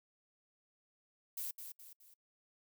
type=noise with echo; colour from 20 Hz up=violet; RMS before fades=-41 dBFS; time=1.37-1.51 s; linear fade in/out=5 ms; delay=210 ms; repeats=3; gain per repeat=-7 dB; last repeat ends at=2.14 s; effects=noise-tail reverb RT60 0.1 s tail -25 dB re dry